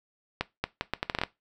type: accelerating click train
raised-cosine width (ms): 0.3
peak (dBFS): -11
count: 10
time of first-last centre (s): 0.41-1.236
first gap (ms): 230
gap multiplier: 0.74
effects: noise-tail reverb RT60 0.2 s tail -18 dB re dry